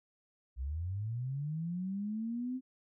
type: linear sweep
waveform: sine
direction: up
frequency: 59.6 to 261.6 Hz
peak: -34 dBFS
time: 0.56-2.61 s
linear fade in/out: 50 ms
effects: none